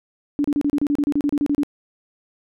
sine tone bursts, 289.4 Hz, D4, 25 cents flat, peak -16 dBFS, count 15, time 0.39-1.633 s, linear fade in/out 0 ms, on 53 ms, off 32 ms, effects none

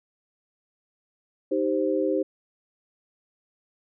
sine chord, C minor, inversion first, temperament equal with one note detuned, 311.1 / 390.6 / 523.3 Hz, Eb4 / G4 / C5, 0 / -6 / 0 cents, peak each -26 dBFS, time 1.51-2.23 s, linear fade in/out 10 ms, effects none

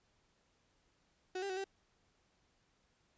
35% pulse tone with pitch steps, 370.3 / 396.4 / 374.2 / 389.2 Hz, F#4 / G4 / F#4 / G4, +1 / +19 / +20 / -12 cents, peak -36 dBFS, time 1.35-1.642 s, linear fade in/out 5 ms, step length 73 ms, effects pink hiss -75 dBFS RMS until 3.17 s + resampled to 16000 Hz

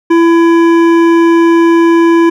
triangle tone with hard clipping, 334.9 Hz, E4, 27 cents sharp, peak -6 dBFS, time 0.1-2.3 s, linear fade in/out 10 ms, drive 16 dB, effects none

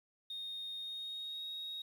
sine tone with pitch glide, 3700 to 3765 Hz, A#7 to A#7, -14 to +16 cents, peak -39 dBFS, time 0.3-1.82 s, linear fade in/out 5 ms, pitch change +30 cents, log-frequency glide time 0.8-1.44 s, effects tanh soft clip ceiling -37 dBFS + 11-bit

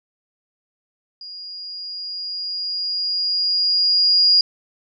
sine tone with level ramp, 4857 Hz, D#8, 43 cents flat, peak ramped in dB -33 to -10 dBFS, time 1.21-4.41 s, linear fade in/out 2 ms, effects none

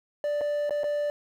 triangle tone with dropouts, 587 Hz, D5, 1 cent flat, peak -23 dBFS, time 0.24-1.1 s, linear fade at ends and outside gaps 1 ms, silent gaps 0.41-0.414 / 0.695-0.707 / 0.834-0.841 s, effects 9-bit

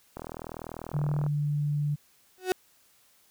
click train, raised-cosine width 1 ms, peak -23 dBFS, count 45, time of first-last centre 0.17-1.265 s, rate 40.2 Hz
sine tone, 146.83 Hz, D3, in tune, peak -25 dBFS, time 0.93-1.96 s, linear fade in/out 20 ms
35% pulse tone with exponential growth, 370 Hz, F#4, in tune, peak -18 dBFS, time 2.38-2.52 s, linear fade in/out 0 ms, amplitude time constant 30 ms
effects white hiss -63 dBFS RMS until 3.3 s

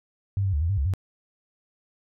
sine tone with pitch steps, 98.7 / 96.4 / 72.9 / 83.1 / 99.5 / 69.3 / 94.2 Hz, G2 / G2 / D2 / E2 / G2 / C#2 / F#2, +12 / -28 / -12 / +15 / +26 / 0 / +32 cents, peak -21 dBFS, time 0.37-0.937 s, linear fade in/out 0 ms, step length 81 ms, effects none

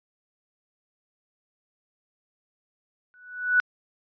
sine tone with exponential growth, 1480 Hz, F#6, in tune, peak -14 dBFS, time 3.14-3.6 s, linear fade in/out 0 ms, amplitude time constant 99 ms, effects resampled to 11025 Hz

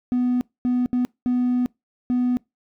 triangle tone bursts at uneven times, 247.8 Hz, B3, 6 cents sharp, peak -15 dBFS, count 5, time 0.12-0.41 / 0.65-0.86 / 0.93-1.05 / 1.26-1.66 / 2.1-2.37 s, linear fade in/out 0 ms, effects noise-tail reverb RT60 0.2 s tail -26 dB re dry + tanh soft clip ceiling -13 dBFS

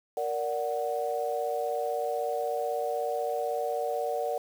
sine chord, Bb augmented, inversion none, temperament equal with one note detuned, 466.2 / 582.3 / 740 Hz, Bb4 / D5 / F#5, 0 / -15 / 0 cents, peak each -32 dBFS, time 0.17-4.38 s, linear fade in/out 2 ms, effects 8-bit

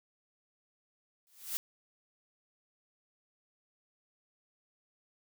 blue noise with exponential growth, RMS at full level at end -32 dBFS, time 1.27-1.57 s, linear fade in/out 0 ms, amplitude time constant 65 ms, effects none

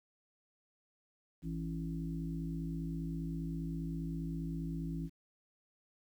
harmonic tone, 55 Hz, A1, in tune, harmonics 1 / 3 / 5 / 6, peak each -43 / -38 / -43 / -49 dBFS, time 1.42-5.1 s, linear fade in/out 50 ms, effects 11-bit

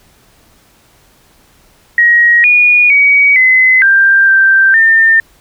sine tone with pitch steps, 1892 / 2449 / 2260 / 2036 / 1584 / 1568 / 1805 Hz, A#6 / D#7 / C#7 / C7 / G6 / G6 / A6, +25 / -28 / +33 / -48 / +18 / 0 / +44 cents, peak -4 dBFS, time 1.98-5.2 s, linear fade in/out 2 ms, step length 460 ms, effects pink hiss -48 dBFS RMS until 5.4 s

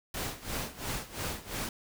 pink noise with tremolo, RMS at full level -34 dBFS, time 0.14-1.69 s, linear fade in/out 2 ms, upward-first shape sine, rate 2.9 Hz, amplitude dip 85%, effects none

